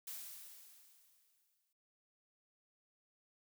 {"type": "noise with exponential decay", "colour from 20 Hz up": "blue", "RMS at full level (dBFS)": -45, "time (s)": [0.07, 1.73], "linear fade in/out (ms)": 5, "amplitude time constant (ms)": 360, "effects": []}